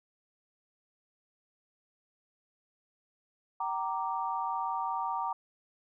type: chord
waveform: sine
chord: G minor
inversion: none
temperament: equal with one note detuned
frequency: 767 / 932.3 / 1174.7 Hz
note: G5 / Bb5 / D6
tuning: -38 / 0 / 0 cents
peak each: -36 / -33 / -36 dBFS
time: 3.6-5.33 s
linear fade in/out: 5 ms
effects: none